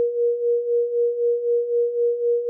sine beating tone pair, 472.6 / 476.5 Hz, A#4 / A#4, +24 / +38 cents, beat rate 3.9 Hz, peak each -25 / -19 dBFS, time 0-2.49 s, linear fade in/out 0 ms, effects none

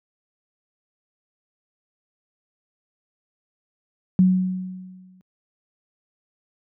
sine tone with exponential decay, 185 Hz, F#3, in tune, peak -10 dBFS, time 4.19-5.21 s, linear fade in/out 0 ms, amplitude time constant 220 ms, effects high-pass 100 Hz 12 dB/octave

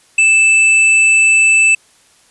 sine tone with tanh clipping, 2637 Hz, E7, in tune, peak -8 dBFS, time 0.18-1.75 s, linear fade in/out 5 ms, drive 18 dB, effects white hiss -50 dBFS RMS until 2.3 s + resampled to 24000 Hz

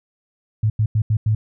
sine tone bursts at uneven times, 108.2 Hz, A2, 29 cents flat, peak -14 dBFS, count 5, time 0.63-0.7 / 0.79-0.86 / 0.95-1.02 / 1.1-1.17 / 1.26-1.35 s, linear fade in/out 5 ms, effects none

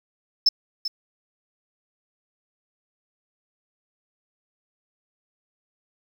sine tone with echo, 5260 Hz, E8, 5 cents flat, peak -12 dBFS, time 0.46-0.49 s, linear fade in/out 5 ms, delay 390 ms, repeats 1, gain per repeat -12 dB, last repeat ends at 0.88 s, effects tanh soft clip ceiling -9 dBFS + 8-bit

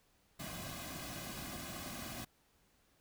pink noise with comb filter, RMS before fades -45 dBFS, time 0.39-2.25 s, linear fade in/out 10 ms, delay 2.2 ms, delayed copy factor -0.8, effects pink hiss -72 dBFS RMS until 3 s

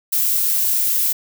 violet noise, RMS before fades -18 dBFS, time 0.12-1.13 s, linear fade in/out 10 ms, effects none

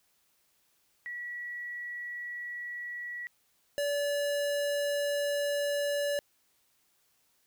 sine / square tone pair in turn, 1935 / 575.3 Hz, B6 / D5, -36 / -36 cents, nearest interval octave + major sixth, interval 2100 cents, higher first, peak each -36 / -29 dBFS, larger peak second, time 1.06-3.27 / 3.78-6.19 s, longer second, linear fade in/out 0 ms, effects white hiss -71 dBFS RMS until 7.46 s

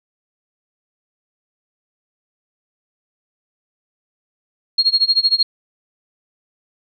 sine tone with tremolo, 4271 Hz, C8, 35 cents sharp, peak -9 dBFS, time 4.78-5.43 s, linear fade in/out 5 ms, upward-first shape sine, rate 13 Hz, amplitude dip 95%, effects none

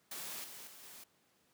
white noise with level steps, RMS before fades -44 / -50 / -55 / -53 dBFS, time 0.11-1.04 s, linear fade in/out 5 ms, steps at 0.44 / 0.67 / 0.83 s, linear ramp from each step 2 ms, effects pink hiss -72 dBFS RMS until 1.53 s + high-pass 150 Hz 12 dB/octave

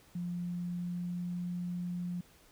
sine tone with pitch glide, 175.3 to 176.72 Hz, F3 to F3, +7 to +21 cents, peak -34 dBFS, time 0.15-2.21 s, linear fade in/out 5 ms, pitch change +14 cents, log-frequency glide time 0.37-1.47 s, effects pink hiss -62 dBFS RMS until 2.51 s

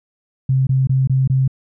sine tone bursts, 132.2 Hz, C3, 18 cents sharp, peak -12 dBFS, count 5, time 0.49-1.478 s, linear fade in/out 5 ms, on 180 ms, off 22 ms, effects none

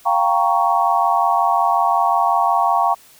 sine chord, G half-diminished seventh, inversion third, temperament equal with one note detuned, 698.5 / 784 / 932.3 / 1111.9 Hz, F5 / G5 / Bb5 / Db6, 0 / 0 / 0 / +5 cents, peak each -19 dBFS, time 0.05-2.95 s, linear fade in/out 20 ms, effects white hiss -48 dBFS RMS until 3.19 s

